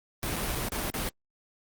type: noise with dropouts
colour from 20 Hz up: pink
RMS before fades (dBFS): -31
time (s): 0.23-1.09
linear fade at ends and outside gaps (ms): 0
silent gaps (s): 0.36-0.364 / 0.55-0.554 / 0.685-0.72 / 0.901-0.94
effects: Opus 32 kbps